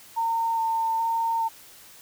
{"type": "tone with vibrato", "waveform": "sine", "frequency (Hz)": 907, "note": "A#5", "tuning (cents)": -48, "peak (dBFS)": -22, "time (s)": [0.16, 1.49], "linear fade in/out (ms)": 20, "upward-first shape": "square", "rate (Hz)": 1.2, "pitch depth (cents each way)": 13, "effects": ["white hiss -49 dBFS RMS until 2.01 s"]}